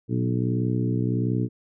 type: harmonic tone with a mistuned harmonic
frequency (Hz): 61.4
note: B1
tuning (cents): -9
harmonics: 2 / 3 / 4 / 5 / 6 / 7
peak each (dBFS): -24 / -29 / -29 / -30 / -35 / -35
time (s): 0.08-1.49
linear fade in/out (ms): 50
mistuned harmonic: 2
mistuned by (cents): -45
effects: none